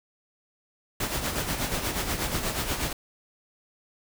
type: noise with tremolo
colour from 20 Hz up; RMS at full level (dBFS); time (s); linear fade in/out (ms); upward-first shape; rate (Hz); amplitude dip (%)
pink; -27; 1-2.93; 5; sine; 8.3; 55
effects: none